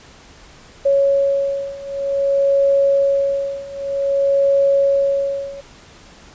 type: beating tone pair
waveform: sine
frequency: 554.4 / 554.93 Hz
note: C#5 / C#5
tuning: 0 / +2 cents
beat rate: 0.53 Hz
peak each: -18 / -16 dBFS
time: 0.85-5.61 s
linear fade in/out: 10 ms
effects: pink hiss -44 dBFS RMS until 6.34 s + resampled to 16000 Hz